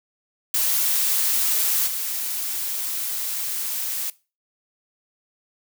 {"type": "noise with level steps", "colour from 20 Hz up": "blue", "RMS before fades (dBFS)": [-21, -27], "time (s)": [0.54, 4.1], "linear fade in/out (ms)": 2, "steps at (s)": 1.86, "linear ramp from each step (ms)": 20, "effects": ["noise-tail reverb RT60 0.3 s tail -20 dB re dry"]}